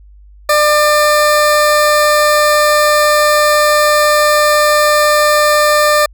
20% pulse tone, 598 Hz, D5, 31 cents sharp, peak -3 dBFS, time 0.49-6.06 s, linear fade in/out 5 ms, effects added 50 Hz sine -37 dBFS peak until 6.13 s

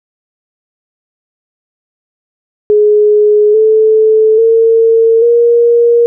sine tone with pitch steps, 419.9 / 436.5 / 453.7 / 471.6 Hz, G#4 / A4 / A#4 / A#4, +19 / -14 / -47 / +20 cents, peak -4 dBFS, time 2.7-6.06 s, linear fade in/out 0 ms, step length 840 ms, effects none

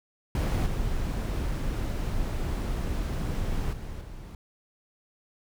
brown noise with level steps, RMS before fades -25 / -29 / -37 / -41 dBFS, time 0.35-4.35 s, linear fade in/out 2 ms, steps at 0.66 / 3.73 / 4.01 s, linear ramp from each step 2 ms, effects none

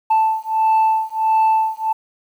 sine beating tone pair, 880 / 881.5 Hz, A5 / A5, 0 / +3 cents, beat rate 1.5 Hz, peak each -15 dBFS, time 0.1-1.93 s, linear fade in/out 10 ms, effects tanh soft clip ceiling -10 dBFS + 8-bit

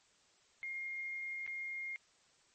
sine tone with dropouts, 2130 Hz, C7, 30 cents sharp, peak -39 dBFS, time 0.63-1.96 s, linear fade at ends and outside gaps 0 ms, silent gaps 1.464-1.476 s, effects white hiss -69 dBFS RMS until 2.54 s + MP3 32 kbps

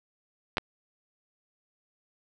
clicks, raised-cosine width 0.3 ms, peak -11 dBFS, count 2, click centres 0.571 / 0.582 s, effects none

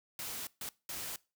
white noise bursts at uneven times, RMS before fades -41 dBFS, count 3, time 0.19-0.47 / 0.61-0.69 / 0.89-1.16 s, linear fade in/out 2 ms, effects noise-tail reverb RT60 0.3 s tail -22 dB re dry

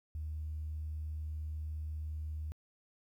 sine tone, 77.1 Hz, D#2, 15 cents flat, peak -36 dBFS, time 0.15-2.52 s, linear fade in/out 0 ms, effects tanh soft clip ceiling -32 dBFS + 12-bit

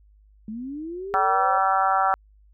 sine linear sweep, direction up, 207.7 to 544 Hz, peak -30 dBFS, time 0.48-1.58 s, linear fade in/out 2 ms
harmonic tone, 192.1 Hz, G3, 35 cents flat, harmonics 3 / 4 / 5 / 6 / 7 / 8 / 9, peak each -32 / -21 / -28 / -27 / -23 / -35 / -37 dBFS, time 1.14-2.14 s, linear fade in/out 0 ms
effects added 51 Hz sine -52 dBFS peak until 2.53 s

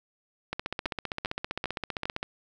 two click trains, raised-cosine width 0.3 ms, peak -15 / -14 dBFS, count 27 / 4, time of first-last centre 0.53-2.229 / 0.86-2.055 s, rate 15.3 / 2.51 Hz, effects none

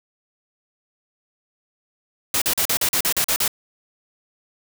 white noise bursts, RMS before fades -20 dBFS, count 10, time 2.34-3.479 s, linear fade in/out 2 ms, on 77 ms, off 41 ms, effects none

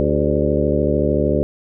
harmonic tone with a mistuned harmonic, 73.42 Hz, D2, in tune, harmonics 1 / 2 / 3 / 4 / 5 / 6 / 7 / 8, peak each -23 / -23 / -23 / -23 / -23 / -23 / -23 / -23 dBFS, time 0-1.43 s, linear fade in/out 0 ms, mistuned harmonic 6, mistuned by -78 cents, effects none

